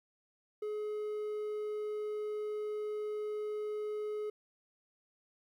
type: tone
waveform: triangle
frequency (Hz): 423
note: G#4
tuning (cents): +32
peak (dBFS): -33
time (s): 0.62-4.3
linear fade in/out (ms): 5
effects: 12-bit